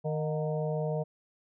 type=harmonic tone with a mistuned harmonic; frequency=154.4 Hz; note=D#3; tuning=13 cents flat; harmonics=1 / 3 / 4 / 5 / 6; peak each=-31 / -34 / -35 / -42 / -47 dBFS; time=0.04-1.04 s; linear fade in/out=20 ms; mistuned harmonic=5; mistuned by=-94 cents; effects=none